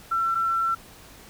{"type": "tone pair in turn", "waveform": "sine", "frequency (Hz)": [1347, 1347], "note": ["E6", "E6"], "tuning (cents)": [37, 37], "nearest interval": "unison", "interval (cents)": 0, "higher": "neither", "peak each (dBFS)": -21, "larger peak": "neither", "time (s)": [[0.11, 0.35], [0.35, 0.75]], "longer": "second", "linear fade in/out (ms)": 10, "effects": ["pink hiss -48 dBFS RMS until 1.29 s"]}